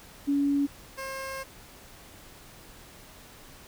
sine / 15% pulse tone pair in turn, 282.8 / 534.8 Hz, C#4 / C5, +35 / +38 cents, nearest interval major seventh, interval 1103 cents, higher second, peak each -22 / -28 dBFS, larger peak first, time 0.27-0.67 / 0.97-1.44 s, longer second, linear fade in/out 20 ms, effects pink hiss -50 dBFS RMS until 3.67 s

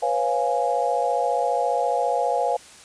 sine chord, C# dominant seventh, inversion third, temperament equal with one note detuned, 493.9 / 548.6 / 698.5 / 830.6 Hz, B4 / C#5 / E#5 / G#5, 0 / -18 / 0 / 0 cents, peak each -26 / -26 / -24 / -25 dBFS, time 0.02-2.57 s, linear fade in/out 10 ms, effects white hiss -46 dBFS RMS until 2.84 s + resampled to 22050 Hz

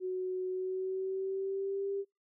sine tone with pitch glide, 369.9 to 396.4 Hz, F#4 to G4, 0 to +19 cents, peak -32 dBFS, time 0-2.05 s, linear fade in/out 50 ms, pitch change +119 cents, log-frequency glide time 0.49-1.91 s, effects noise-tail reverb RT60 0.2 s tail -26 dB re dry

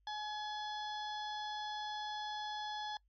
harmonic tone, 846 Hz, G#5, 32 cents sharp, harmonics 1 / 2 / 4 / 5 / 6 / 7, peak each -41 / -48 / -46 / -54 / -54 / -62 dBFS, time 0.07-2.97 s, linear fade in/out 2 ms, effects noise-tail reverb RT60 0.1 s tail -24 dB re dry + added 50 Hz sine -70 dBFS peak until 3.08 s

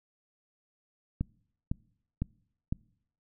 click train, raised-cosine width 5 ms, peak -17 dBFS, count 4, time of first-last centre 1.21-2.725 s, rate 1.98 Hz, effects noise-tail reverb RT60 0.7 s tail -26 dB re dry

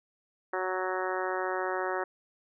harmonic tone, 185.6 Hz, F#3, 6 cents sharp, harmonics 2 / 3 / 4 / 5 / 6 / 7 / 8 / 9 / 10, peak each -34 / -36 / -37 / -38 / -39 / -39 / -40 / -41 / -41 dBFS, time 0.53-2.04 s, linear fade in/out 5 ms, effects none

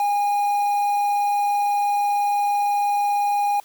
triangle tone with quantisation, 817 Hz, G#5, 29 cents flat, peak -16 dBFS, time 0-3.6 s, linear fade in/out 2 ms, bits 6, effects white hiss -52 dBFS RMS until 3.64 s

